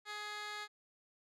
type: tone with band-pass filter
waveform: 15% pulse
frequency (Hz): 418.6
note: G#4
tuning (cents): +14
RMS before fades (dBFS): -44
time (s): 0.05-0.68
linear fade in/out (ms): 50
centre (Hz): 2800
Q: 1.2
effects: none